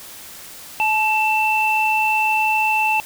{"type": "tone pair together", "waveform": "sine", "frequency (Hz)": [865.2, 2667], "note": ["A5", "E7"], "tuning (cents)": [-29, 20], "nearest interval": "octave + perfect fifth", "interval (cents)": 1949, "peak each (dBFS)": -18, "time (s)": [0.8, 3], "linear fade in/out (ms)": 0, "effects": ["white hiss -38 dBFS RMS until 3.05 s"]}